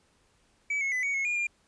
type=tone with pitch steps; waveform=triangle; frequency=2288 / 2181 / 2007 / 2239 / 2180 / 2428 / 2401 Hz; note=D7 / C#7 / B6 / C#7 / C#7 / D#7 / D7; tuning=-46 / -29 / +27 / +17 / -29 / -43 / +38 cents; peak=-25 dBFS; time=0.7-1.47 s; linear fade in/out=5 ms; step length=110 ms; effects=pink hiss -67 dBFS RMS until 1.67 s + resampled to 22050 Hz